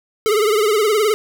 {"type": "tone with vibrato", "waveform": "square", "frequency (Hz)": 424.9, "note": "G#4", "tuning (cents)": 40, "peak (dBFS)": -14, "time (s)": [0.26, 1.14], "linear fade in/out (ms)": 0, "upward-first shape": "triangle", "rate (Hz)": 19, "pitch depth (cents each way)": 110, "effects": []}